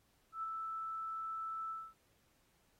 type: tone with ADSR envelope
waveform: sine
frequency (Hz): 1318.5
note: E6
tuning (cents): 0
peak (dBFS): -36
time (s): 0.32-1.94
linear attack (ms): 110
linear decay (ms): 18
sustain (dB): -3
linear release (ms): 230
effects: pink hiss -74 dBFS RMS until 2.79 s + AAC 48 kbps